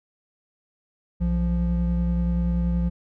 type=tone pair together; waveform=triangle; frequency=61.34 / 173.5 Hz; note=B1 / F3; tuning=-11 / -11 cents; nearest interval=octave + tritone; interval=1800 cents; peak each=-21 / -21 dBFS; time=1.2-2.9 s; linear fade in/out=20 ms; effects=none